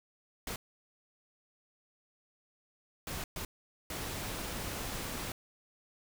pink noise bursts at uneven times, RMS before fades -39 dBFS, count 4, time 0.47-0.56 / 3.07-3.24 / 3.36-3.45 / 3.9-5.32 s, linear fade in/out 2 ms, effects none

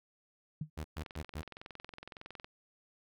sine tone with exponential decay, 153.7 Hz, D#3, 21 cents flat, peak -31 dBFS, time 0.61-0.7 s, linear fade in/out 5 ms, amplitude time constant 19 ms
sawtooth tone bursts, 77.8 Hz, D#2, in tune, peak -34 dBFS, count 4, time 0.77-1.422 s, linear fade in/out 10 ms, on 73 ms, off 120 ms
click train, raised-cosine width 0.3 ms, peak -30 dBFS, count 33, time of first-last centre 0.97-2.445 s, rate 21.7 Hz
effects none

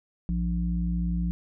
harmonic tone, 58.27 Hz, A#1, in tune, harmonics 1 / 3 / 5, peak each -27 / -27 / -43 dBFS, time 0.29-1.31 s, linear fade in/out 0 ms, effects none

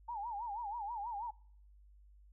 sine tone with vibrato, 879 Hz, A5, 2 cents flat, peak -38 dBFS, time 0.08-1.31 s, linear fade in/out 10 ms, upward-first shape sine, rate 6.2 Hz, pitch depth 170 cents each way, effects noise-tail reverb RT60 0.6 s tail -25 dB re dry + added 50 Hz sine -58 dBFS peak until 2.32 s

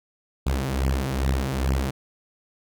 sawtooth beating tone pair, 65.41 / 67.81 Hz, C2 / C#2, 0 / -38 cents, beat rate 2.4 Hz, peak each -21 dBFS, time 0.46-1.91 s, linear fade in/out 10 ms, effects none

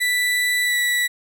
35% pulse tone with pitch glide, 1975.5 to 1955.1 Hz, B6 to B6, 0 to -18 cents, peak -16 dBFS, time 0-1.08 s, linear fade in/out 20 ms, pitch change -18 cents, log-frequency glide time 0.63-0.77 s, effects none

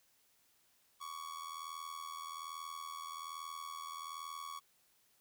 45% pulse tone with amplitude modulation, 1121 Hz, C#6, 19 cents sharp, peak -40 dBFS, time 1-4.6 s, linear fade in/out 20 ms, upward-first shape sine, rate 81.2 Hz, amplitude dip 75%, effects white hiss -72 dBFS RMS until 5.2 s

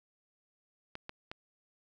clicks, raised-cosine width 0.3 ms, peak -25 dBFS, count 3, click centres 0.954 / 1.094 / 1.315 s, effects none

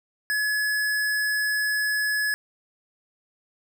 square tone, 1700 Hz, G#6, 40 cents sharp, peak -23 dBFS, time 0.3-2.34 s, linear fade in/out 0 ms, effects none

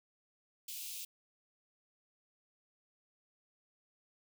white high-pass noise, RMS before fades -44 dBFS, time 0.68-1.05 s, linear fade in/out 5 ms, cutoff 2500 Hz, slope 48 dB/octave, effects none

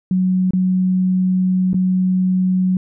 sine tone with dropouts, 185 Hz, F#3, in tune, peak -13 dBFS, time 0.11-2.77 s, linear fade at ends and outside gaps 2 ms, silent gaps 0.508-0.534 / 1.732-1.743 s, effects none

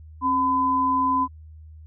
sine tone pair together, 267.9 / 1010 Hz, C4 / B5, +41 / +39 cents, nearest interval octave + major seventh, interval 2298 cents, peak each -26 / -19 dBFS, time 0.21-1.28 s, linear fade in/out 50 ms, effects added 78 Hz sine -41 dBFS peak until 1.86 s

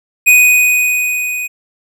square tone with level ramp, 2489 Hz, D#7, in tune, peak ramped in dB -4 to -19 dBFS, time 0.26-1.48 s, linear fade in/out 20 ms, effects none

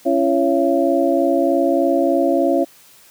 sine tone cluster, 275.6 / 338.9 / 555 / 676 Hz, C#4 / E4 / C#5 / E5, -10 / +48 / +2 / +43 cents, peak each -19 dBFS, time 0.05-2.65 s, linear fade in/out 20 ms, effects white hiss -48 dBFS RMS until 3.1 s + high-pass 80 Hz 12 dB/octave

